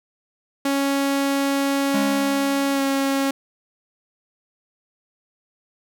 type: tone with pitch glide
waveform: sawtooth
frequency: 277.2 to 273.7 Hz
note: C#4 to C#4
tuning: 0 to -22 cents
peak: -15 dBFS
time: 0.65-3.31 s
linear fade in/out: 5 ms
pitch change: -22 cents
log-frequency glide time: 2.73-2.81 s
type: tone with exponential decay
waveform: square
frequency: 207.7 Hz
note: G#3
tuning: in tune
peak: -22 dBFS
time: 1.94-3.28 s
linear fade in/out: 5 ms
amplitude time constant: 290 ms
effects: none